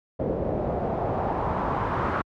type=noise with low-pass filter sweep; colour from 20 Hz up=pink; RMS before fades=-26 dBFS; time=0.19-2.22 s; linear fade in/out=10 ms; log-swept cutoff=500 to 1300 Hz; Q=2.4; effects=high-pass 60 Hz 12 dB/octave